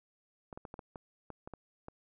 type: clicks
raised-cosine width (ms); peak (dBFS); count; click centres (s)
1; -30; 10; 0.528 / 0.575 / 0.652 / 0.741 / 0.792 / 0.958 / 1.303 / 1.475 / 1.537 / 1.884
effects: none